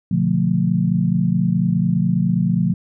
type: chord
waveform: sine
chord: B half-diminished seventh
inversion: none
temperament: just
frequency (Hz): 123.47 / 148.16 / 177.8 / 222.2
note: B2 / D3 / F3 / A3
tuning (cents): 0 / +16 / +31 / +17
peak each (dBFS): -23 / -22 / -17 / -23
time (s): 0.11-2.74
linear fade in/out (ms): 5
effects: none